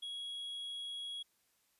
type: tone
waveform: triangle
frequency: 3322 Hz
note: G#7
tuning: in tune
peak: -39 dBFS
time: 0.02-1.23 s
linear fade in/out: 10 ms
effects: white hiss -75 dBFS RMS until 1.79 s + resampled to 32000 Hz